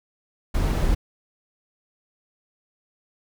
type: noise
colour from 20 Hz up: brown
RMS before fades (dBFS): -21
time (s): 0.54-0.95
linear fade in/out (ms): 10
effects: none